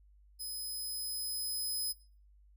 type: tone with level ramp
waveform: 15% pulse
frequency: 5060 Hz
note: D#8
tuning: 28 cents sharp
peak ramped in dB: -34 to -28 dBFS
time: 0.39-1.93 s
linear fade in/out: 20 ms
effects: noise-tail reverb RT60 0.4 s tail -17 dB re dry + added 50 Hz sine -59 dBFS peak until 2.56 s